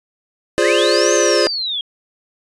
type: chord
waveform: square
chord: D half-diminished seventh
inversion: first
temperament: equal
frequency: 349.2 / 415.3 / 523.3 / 587.3 Hz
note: F4 / Ab4 / C5 / D5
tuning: 0 / 0 / 0 / 0 cents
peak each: -19 dBFS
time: 0.58-1.47 s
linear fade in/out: 0 ms
type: linear two-way sweep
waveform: sine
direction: up then down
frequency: 1568 to 6430 to 3213 Hz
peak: -19 dBFS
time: 0.62-1.81 s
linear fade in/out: 2 ms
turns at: 1.13 s
effects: resampled to 22050 Hz